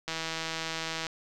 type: click train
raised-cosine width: 0.2 ms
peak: -16 dBFS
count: 161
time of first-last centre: 0.08-1.068 s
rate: 162 Hz
effects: none